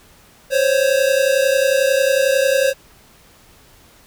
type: tone pair together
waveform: square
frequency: 523.3 / 554.4 Hz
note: C5 / C#5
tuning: 0 / 0 cents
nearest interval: minor second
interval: 100 cents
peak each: -17 dBFS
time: 0.5-2.74 s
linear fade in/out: 50 ms
effects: pink hiss -49 dBFS RMS until 4.06 s